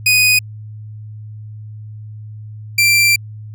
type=tone pair in turn; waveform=sawtooth; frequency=2489 / 2356 Hz; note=D#7 / D7; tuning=0 / +5 cents; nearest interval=minor second; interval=95 cents; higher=first; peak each=-6 dBFS; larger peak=neither; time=0.06-0.39 / 2.78-3.16 s; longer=second; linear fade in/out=5 ms; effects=added 107 Hz sine -29 dBFS peak until 3.54 s